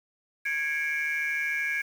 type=tone cluster; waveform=sine; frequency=1652 / 2182 / 2335 Hz; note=G#6 / C#7 / D7; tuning=-10 / -28 / -11 cents; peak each=-28 / -31 / -30 dBFS; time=0.45-1.82 s; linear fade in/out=10 ms; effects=tanh soft clip ceiling -21 dBFS + 8-bit